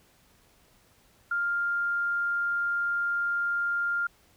sine tone, 1400 Hz, F6, 4 cents sharp, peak -25 dBFS, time 1.31-4.07 s, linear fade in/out 5 ms, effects pink hiss -62 dBFS RMS until 4.36 s

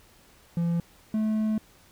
triangle tone pair in turn, 170 / 216.7 Hz, F3 / A3, -46 / -26 cents, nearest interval major third, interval 420 cents, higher second, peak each -21 dBFS, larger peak neither, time 0.57-0.8 / 1.14-1.58 s, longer second, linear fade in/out 2 ms, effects pink hiss -57 dBFS RMS until 1.91 s

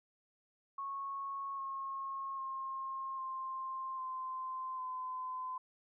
sine tone with pitch steps, 1100 / 1084.2 / 1068.7 / 1053.4 / 1038.3 / 1023.4 Hz, C#6 / C#6 / C6 / C6 / C6 / C6, -14 / -39 / +36 / +11 / -14 / -39 cents, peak -38 dBFS, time 0.78-5.58 s, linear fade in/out 5 ms, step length 800 ms, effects none

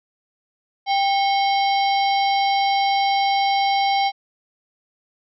harmonic tone with a mistuned harmonic, 790 Hz, G5, 13 cents sharp, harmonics 1 / 3 / 4 / 5 / 6 / 7, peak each -17 / -27 / -29 / -31 / -33 / -34 dBFS, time 0.86-4.12 s, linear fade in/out 50 ms, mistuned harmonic 3, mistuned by -140 cents, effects none

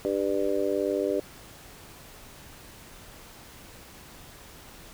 harmonic tone, 98.9 Hz, G2, 16 cents sharp, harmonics 3 / 4 / 5 / 6, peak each -31 / -28 / -30 / -30 dBFS, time 0.05-1.2 s, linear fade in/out 0 ms, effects pink hiss -48 dBFS RMS until 4.93 s

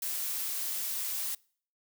blue noise, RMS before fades -34 dBFS, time 0.02-1.35 s, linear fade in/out 5 ms, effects noise-tail reverb RT60 0.5 s tail -25 dB re dry

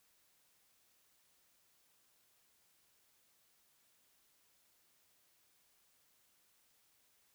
silence, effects white hiss -73 dBFS RMS until 7.34 s

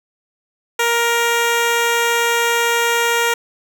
10% pulse tone, 468.9 Hz, A#4, 10 cents sharp, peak -6 dBFS, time 0.79-3.34 s, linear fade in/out 5 ms, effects none

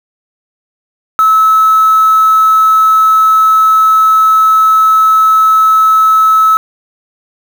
sine tone with quantisation, 1300 Hz, E6, 24 cents flat, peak -4 dBFS, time 1.19-6.57 s, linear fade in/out 0 ms, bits 4, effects none

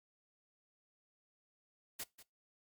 white noise with echo, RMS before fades -42 dBFS, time 1.99-2.04 s, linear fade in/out 10 ms, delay 190 ms, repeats 1, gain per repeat -15 dB, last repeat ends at 2.23 s, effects noise-tail reverb RT60 0.2 s tail -21 dB re dry + MP3 96 kbps

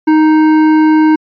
sine tone with hard clipping, 311.4 Hz, D#4, 2 cents sharp, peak -7 dBFS, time 0.07-1.16 s, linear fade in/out 10 ms, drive 11 dB, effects resampled to 11025 Hz

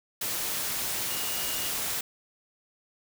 sine tone in noise, 2865 Hz, F7, 44 cents sharp, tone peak -39 dBFS, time 1.1-1.7 s, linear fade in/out 5 ms, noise white, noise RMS -31 dBFS, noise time 0.21-2.01 s, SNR -11 dB, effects none

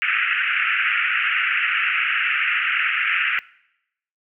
white band-pass noise, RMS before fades -21 dBFS, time 0.02-3.39 s, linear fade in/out 0 ms, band 1300 to 2800 Hz, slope 96 dB/octave, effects noise-tail reverb RT60 0.8 s tail -22 dB re dry

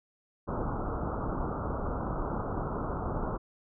pink low-pass noise, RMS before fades -33 dBFS, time 0.47-3.38 s, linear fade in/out 20 ms, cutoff 1400 Hz, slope 96 dB/octave, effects none

